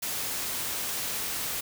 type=noise; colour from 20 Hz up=white; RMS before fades=-32 dBFS; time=0.02-1.61 s; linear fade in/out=10 ms; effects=none